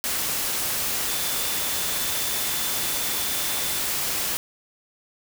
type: tone in noise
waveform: sine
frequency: 3520 Hz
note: A7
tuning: in tune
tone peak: -36 dBFS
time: 1.08-3.79 s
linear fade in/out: 0 ms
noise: white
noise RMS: -26 dBFS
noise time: 0.04-4.37 s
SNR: -13 dB
effects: none